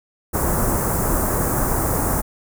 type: band-stop noise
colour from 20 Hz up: pink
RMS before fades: -20 dBFS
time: 0.33-2.22 s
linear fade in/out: 20 ms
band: 1400 to 7900 Hz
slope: 24 dB/octave
effects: none